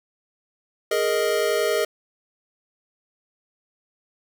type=chord; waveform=square; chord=Ab suspended second; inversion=none; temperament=equal; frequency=415.3 / 466.2 / 622.3 Hz; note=Ab4 / Bb4 / Eb5; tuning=0 / 0 / 0 cents; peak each=-25 dBFS; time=0.91-1.85 s; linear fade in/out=5 ms; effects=none